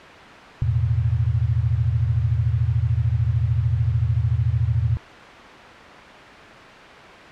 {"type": "chord", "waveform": "sine", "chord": "E suspended fourth", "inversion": "none", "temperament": "equal", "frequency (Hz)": [82.41, 110, 123.47], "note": ["E2", "A2", "B2"], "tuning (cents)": [0, 0, 0], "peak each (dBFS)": [-23, -21, -22], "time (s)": [0.62, 4.97], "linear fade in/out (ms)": 0, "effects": ["white hiss -39 dBFS RMS until 7.31 s", "low-pass 2000 Hz 12 dB/octave"]}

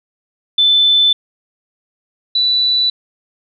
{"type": "tone pair in turn", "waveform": "sine", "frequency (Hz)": [3520, 3966], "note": ["A7", "B7"], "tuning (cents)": [0, 7], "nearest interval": "major second", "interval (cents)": 207, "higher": "second", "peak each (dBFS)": [-8, -11], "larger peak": "first", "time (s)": [[0.58, 1.13], [2.35, 2.9]], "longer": "neither", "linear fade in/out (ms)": 5, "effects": []}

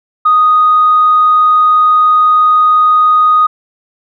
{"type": "tone", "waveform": "sine", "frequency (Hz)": 1243, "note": "D#6", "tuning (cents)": -2, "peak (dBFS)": -4, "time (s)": [0.25, 3.47], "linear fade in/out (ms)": 10, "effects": ["tanh soft clip ceiling 0 dBFS"]}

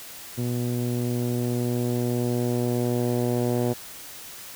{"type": "tone with low-pass filter sweep", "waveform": "10% pulse", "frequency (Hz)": 121.6, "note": "B2", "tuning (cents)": -26, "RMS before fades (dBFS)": -25, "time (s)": [0.37, 3.74], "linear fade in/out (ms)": 20, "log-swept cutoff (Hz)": [250, 610], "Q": 0.76, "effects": ["white hiss -41 dBFS RMS until 4.55 s"]}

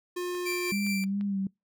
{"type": "tone", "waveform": "square", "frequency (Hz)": 356.7, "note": "F4", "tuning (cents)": 37, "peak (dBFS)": -31, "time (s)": [0.16, 0.72], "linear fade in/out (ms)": 10}
{"type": "click train", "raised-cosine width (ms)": 0.3, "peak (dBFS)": -33, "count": 6, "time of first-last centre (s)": [0.35, 1.211], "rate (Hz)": 5.81}
{"type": "tone with tremolo", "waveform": "sawtooth", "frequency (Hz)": 2349, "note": "D7", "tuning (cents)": 0, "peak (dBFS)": -27, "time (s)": [0.45, 1.05], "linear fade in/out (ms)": 20, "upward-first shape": "triangle", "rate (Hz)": 4.9, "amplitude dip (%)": 40}
{"type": "tone with vibrato", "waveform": "sine", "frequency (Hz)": 197.8, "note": "G3", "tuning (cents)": 16, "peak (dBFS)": -27, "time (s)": [0.72, 1.47], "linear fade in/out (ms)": 2, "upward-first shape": "sine", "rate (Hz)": 2.5, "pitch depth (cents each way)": 42}
{"effects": ["noise-tail reverb RT60 0.2 s tail -26 dB re dry"]}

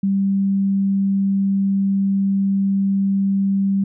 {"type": "tone", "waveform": "sine", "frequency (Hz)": 196, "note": "G3", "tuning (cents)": 0, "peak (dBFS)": -15, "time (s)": [0.03, 3.84], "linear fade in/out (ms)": 5, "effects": []}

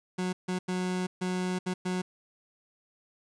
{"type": "tone bursts at uneven times", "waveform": "30% pulse", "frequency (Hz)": 182.9, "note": "F#3", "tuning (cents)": -20, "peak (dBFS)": -26, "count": 6, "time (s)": [[0.18, 0.33], [0.48, 0.59], [0.68, 1.07], [1.21, 1.59], [1.66, 1.74], [1.85, 2.02]], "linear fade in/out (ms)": 10, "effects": ["resampled to 22050 Hz", "10-bit"]}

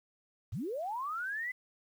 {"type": "linear sweep", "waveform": "sine", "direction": "up", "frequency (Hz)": [74.2, 2045], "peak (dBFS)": -34, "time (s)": [0.52, 1.52], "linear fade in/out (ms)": 10, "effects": ["10-bit"]}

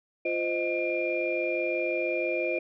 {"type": "tone cluster", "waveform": "sine", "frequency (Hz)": [347.7, 517, 623, 2397], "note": ["F4", "C5", "D#5", "D7"], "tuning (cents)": [-8, -21, 2, 35], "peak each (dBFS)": -31, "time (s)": [0.25, 2.59], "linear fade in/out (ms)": 5, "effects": ["tanh soft clip ceiling -16 dBFS"]}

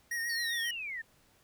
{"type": "tone with vibrato", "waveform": "square", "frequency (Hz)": 1864.7, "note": "A#6", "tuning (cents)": 0, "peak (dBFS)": -33, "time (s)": [0.11, 0.71], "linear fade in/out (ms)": 5, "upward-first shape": "sine", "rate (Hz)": 7.5, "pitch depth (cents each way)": 33}
{"type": "linear sweep", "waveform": "sine", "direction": "down", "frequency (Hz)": [4581, 1744], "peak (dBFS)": -36, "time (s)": [0.29, 1.02], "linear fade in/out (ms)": 10}
{"effects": ["pink hiss -66 dBFS RMS until 1.43 s"]}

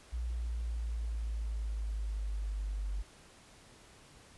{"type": "linear sweep", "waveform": "sine", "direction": "down", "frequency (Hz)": [59.7, 48.49], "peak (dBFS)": -33, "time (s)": [0.12, 3.03], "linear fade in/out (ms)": 20, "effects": ["pink hiss -58 dBFS RMS until 4.37 s", "resampled to 24000 Hz"]}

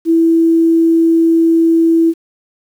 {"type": "tone", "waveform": "sine", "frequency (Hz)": 329.6, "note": "E4", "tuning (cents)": 0, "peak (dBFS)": -7, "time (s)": [0.05, 2.14], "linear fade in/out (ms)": 50, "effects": ["7-bit"]}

